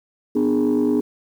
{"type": "chord", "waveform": "sine", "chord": "G# diminished", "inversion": "first", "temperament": "just", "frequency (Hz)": [249.2, 299, 415.3], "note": ["B3", "D4", "G#4"], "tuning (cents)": [16, 31, 0], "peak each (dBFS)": [-18, -18, -20], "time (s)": [0.35, 1.01], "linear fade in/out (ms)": 10, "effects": ["tanh soft clip ceiling -12 dBFS", "8-bit"]}